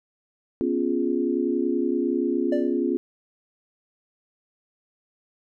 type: chord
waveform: sine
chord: C# dominant seventh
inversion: third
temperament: equal with one note detuned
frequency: 246.9 / 277.2 / 348.2 / 415.3 Hz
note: B3 / C#4 / E#4 / G#4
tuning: 0 / 0 / -5 / 0 cents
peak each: -27 / -26 / -25 / -30 dBFS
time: 0.61-2.97 s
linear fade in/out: 0 ms
type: tone with exponential decay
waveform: triangle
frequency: 587.3 Hz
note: D5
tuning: in tune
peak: -19 dBFS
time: 2.52-2.82 s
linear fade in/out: 5 ms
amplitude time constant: 64 ms
effects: none